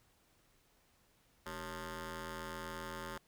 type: ring-modulated tone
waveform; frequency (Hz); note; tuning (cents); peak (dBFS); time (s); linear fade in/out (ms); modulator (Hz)
10% pulse; 169.2; E3; +45; -31; 1.46-3.18; 2; 721
effects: pink hiss -71 dBFS RMS until 3.27 s